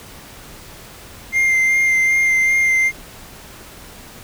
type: tone with vibrato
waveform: triangle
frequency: 2100 Hz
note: C7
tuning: 6 cents sharp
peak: -11 dBFS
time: 1.32-2.92 s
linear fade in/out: 50 ms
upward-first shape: sine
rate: 2.6 Hz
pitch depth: 15 cents each way
effects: pink hiss -39 dBFS RMS until 4.23 s